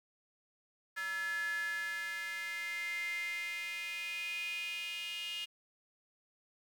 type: tone with high-pass filter sweep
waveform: square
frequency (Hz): 190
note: F#3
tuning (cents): +46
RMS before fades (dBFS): -39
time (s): 0.96-5.46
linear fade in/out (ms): 20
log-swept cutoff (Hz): 1600 to 2800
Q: 9.5
effects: 11-bit